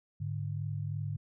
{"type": "tone pair together", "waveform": "sine", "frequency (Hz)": [103.8, 146.8], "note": ["G#2", "D3"], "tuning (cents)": [0, 0], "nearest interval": "tritone", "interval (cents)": 600, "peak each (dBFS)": [-35, -36], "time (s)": [0.2, 1.17], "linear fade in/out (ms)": 10, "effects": []}